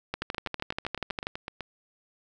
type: two click trains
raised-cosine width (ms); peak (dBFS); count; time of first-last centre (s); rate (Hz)
0.3; -14 / -19; 15 / 12; 0.14-1.269 / 0.22-1.607; 12.4 / 7.93
effects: none